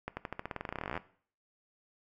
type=accelerating click train; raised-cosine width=0.5 ms; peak=-21 dBFS; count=25; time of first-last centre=0.08-0.976 s; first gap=90 ms; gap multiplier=0.91; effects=noise-tail reverb RT60 0.5 s tail -17 dB re dry